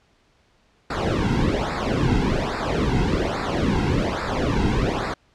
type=noise with flanger; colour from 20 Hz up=brown; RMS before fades=-22 dBFS; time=0.9-5.14 s; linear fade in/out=5 ms; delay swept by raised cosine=0.32 to 1.72 ms; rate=1.2 Hz; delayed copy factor=-0.9; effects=pink hiss -61 dBFS RMS until 5.34 s + low-pass 5000 Hz 12 dB/octave